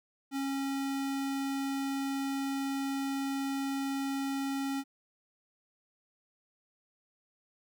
square tone, 273.6 Hz, C#4, 23 cents flat, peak -32 dBFS, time 0.31-4.84 s, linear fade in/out 50 ms, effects none

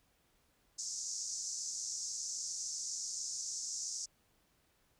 white band-pass noise, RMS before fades -41 dBFS, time 0.78-4.06 s, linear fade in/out 10 ms, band 5400 to 7100 Hz, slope 48 dB/octave, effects pink hiss -73 dBFS RMS until 4.99 s

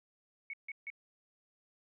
sine tone bursts, 2217 Hz, C#7, in tune, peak -39 dBFS, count 3, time 0.5-0.902 s, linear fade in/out 2 ms, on 34 ms, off 150 ms, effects none

